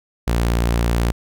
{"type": "tone", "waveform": "sawtooth", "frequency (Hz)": 58.27, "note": "A#1", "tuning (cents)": 0, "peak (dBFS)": -12, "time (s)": [0.27, 1.12], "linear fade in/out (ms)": 10, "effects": []}